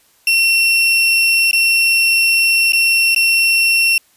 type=tone with dropouts; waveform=35% pulse; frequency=2719 Hz; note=F7; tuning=47 cents flat; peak=-9 dBFS; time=0.27-3.98 s; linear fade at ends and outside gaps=2 ms; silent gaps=1.512-1.53 / 2.722-2.732 / 3.148-3.161 s; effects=white hiss -54 dBFS RMS until 4.16 s + resampled to 32000 Hz